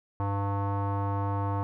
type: tone with low-pass filter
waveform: square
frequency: 99.8 Hz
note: G2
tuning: 32 cents sharp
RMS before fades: -29 dBFS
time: 0.2-1.63 s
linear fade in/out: 0 ms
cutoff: 1000 Hz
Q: 5.2
effects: none